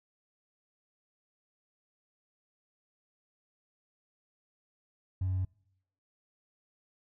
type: tone with hard clipping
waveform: triangle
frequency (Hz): 93.1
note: F#2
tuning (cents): +11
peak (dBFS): -28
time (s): 5.21-5.45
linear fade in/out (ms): 5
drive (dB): 2
effects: noise-tail reverb RT60 0.8 s tail -26 dB re dry